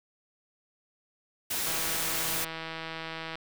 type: noise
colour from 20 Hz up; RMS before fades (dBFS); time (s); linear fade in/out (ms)
white; -31; 1.5-2.45; 10
type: click train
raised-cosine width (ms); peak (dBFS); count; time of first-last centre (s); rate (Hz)
0.3; -21; 274; 1.67-3.355; 162
effects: none